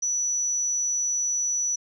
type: tone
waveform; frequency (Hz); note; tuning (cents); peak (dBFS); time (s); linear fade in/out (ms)
sine; 5920; F#8; 0; -22; 0.02-1.76; 10
effects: tanh soft clip ceiling -18 dBFS

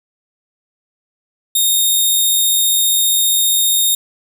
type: tone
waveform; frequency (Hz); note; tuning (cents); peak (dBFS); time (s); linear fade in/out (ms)
10% pulse; 3695; A#7; -16; -4; 1.55-3.95; 5
effects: none

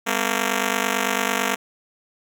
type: ring-modulated tone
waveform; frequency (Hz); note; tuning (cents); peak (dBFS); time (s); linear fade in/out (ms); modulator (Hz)
5% pulse; 229.7; A#3; -25; -6; 0.06-1.56; 20; 24.5
effects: none

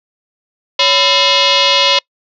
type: tone with frequency modulation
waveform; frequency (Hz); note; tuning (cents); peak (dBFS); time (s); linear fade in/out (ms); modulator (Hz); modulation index
sine; 222.7; A3; +21; -8; 0.79-1.99; 5; 783; 5.5
effects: noise-tail reverb RT60 0.1 s tail -26 dB re dry

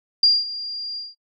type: tone with ADSR envelope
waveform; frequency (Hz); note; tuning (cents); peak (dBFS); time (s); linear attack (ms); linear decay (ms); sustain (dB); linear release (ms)
sine; 4790; D8; +33; -10; 0.23-1.15; 4; 210; -17; 180
effects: noise-tail reverb RT60 0.1 s tail -22 dB re dry

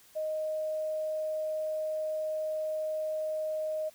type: tone with quantisation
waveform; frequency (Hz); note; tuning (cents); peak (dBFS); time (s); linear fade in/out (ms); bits
sine; 622.3; D#5; 0; -30; 0.15-3.9; 20; 10
effects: white hiss -59 dBFS RMS until 3.94 s

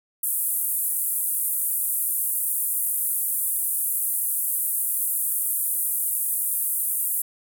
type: band-pass noise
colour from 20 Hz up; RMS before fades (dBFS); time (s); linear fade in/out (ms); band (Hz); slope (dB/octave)
pink; -25; 0.23-7.22; 5; 9300 to 16000; 48
effects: none

